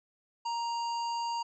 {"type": "harmonic tone", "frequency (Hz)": 935, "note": "A#5", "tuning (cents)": 5, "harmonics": [1, 3, 5, 7, 8], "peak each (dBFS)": [-31, -45, -43, -52, -56], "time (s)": [0.45, 1.43], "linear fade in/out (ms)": 10, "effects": []}